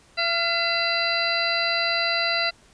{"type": "harmonic tone with a mistuned harmonic", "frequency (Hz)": 675, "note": "E5", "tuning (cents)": 41, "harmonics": [1, 2, 3, 4, 6, 7], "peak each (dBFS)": [-28, -28, -28, -28, -28, -28], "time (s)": [0.17, 2.51], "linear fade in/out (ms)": 20, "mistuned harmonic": 2, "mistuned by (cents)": 50, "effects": ["pink hiss -55 dBFS RMS until 2.73 s", "resampled to 22050 Hz"]}